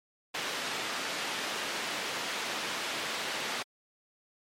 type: band-pass noise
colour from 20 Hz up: white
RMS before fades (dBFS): -35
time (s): 0.34-3.63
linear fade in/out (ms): 10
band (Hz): 220 to 3500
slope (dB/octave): 12
effects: MP3 64 kbps